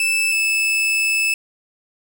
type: tone pair in turn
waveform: 40% pulse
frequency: 2633 / 2620 Hz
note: E7 / E7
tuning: -3 / -11 cents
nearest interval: unison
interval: 8 cents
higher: first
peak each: -15 dBFS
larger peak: neither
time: 0-0.32 / 0.32-1.34 s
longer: second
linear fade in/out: 2 ms
effects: none